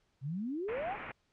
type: exponential sweep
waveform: sine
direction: up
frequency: 126.1 to 887 Hz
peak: -34 dBFS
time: 0.21-0.97 s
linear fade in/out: 50 ms
type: low-pass noise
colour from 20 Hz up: white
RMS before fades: -44 dBFS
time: 0.68-1.12 s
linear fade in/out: 10 ms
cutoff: 2500 Hz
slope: 48 dB/octave
effects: pink hiss -75 dBFS RMS until 1.32 s + low-pass 6000 Hz 12 dB/octave